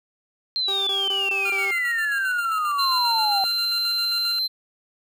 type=exponential sweep; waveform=sine; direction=down; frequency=4186 to 764 Hz; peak=-21 dBFS; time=0.56-3.44 s; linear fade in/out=0 ms
type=tone bursts; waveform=20% pulse; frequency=392 Hz; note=G4; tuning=in tune; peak=-25 dBFS; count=5; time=0.68-1.71 s; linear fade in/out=2 ms; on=190 ms; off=20 ms
type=tone with tremolo; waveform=25% pulse; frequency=1390 Hz; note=F6; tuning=9 cents flat; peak=-26 dBFS; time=1.45-4.39 s; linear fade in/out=5 ms; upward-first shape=square; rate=7.5 Hz; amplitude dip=55%
type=tone; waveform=triangle; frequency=4100 Hz; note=C8; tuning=36 cents flat; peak=-20 dBFS; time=2.78-4.48 s; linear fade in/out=20 ms
effects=none